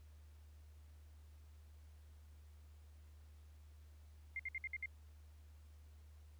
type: tone bursts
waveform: sine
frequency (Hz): 2107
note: C7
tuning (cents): +12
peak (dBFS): -40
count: 6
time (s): 4.36-4.859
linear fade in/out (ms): 2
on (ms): 34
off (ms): 59
effects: added 75 Hz sine -57 dBFS peak until 6.39 s + pink hiss -74 dBFS RMS until 6.39 s